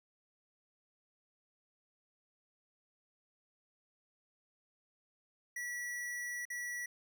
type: tone with dropouts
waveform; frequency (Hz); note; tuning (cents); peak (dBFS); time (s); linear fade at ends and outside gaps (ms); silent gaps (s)
square; 1943; B6; -29; -39; 5.56-6.86; 5; 6.453-6.501
effects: none